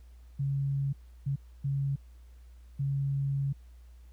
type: tone bursts at uneven times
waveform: sine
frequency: 138.59 Hz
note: C#3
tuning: in tune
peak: -27 dBFS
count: 4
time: 0.39-0.93 / 1.26-1.36 / 1.64-1.96 / 2.79-3.53 s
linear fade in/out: 10 ms
effects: added 60 Hz sine -49 dBFS peak until 4.12 s + pink hiss -69 dBFS RMS until 4.12 s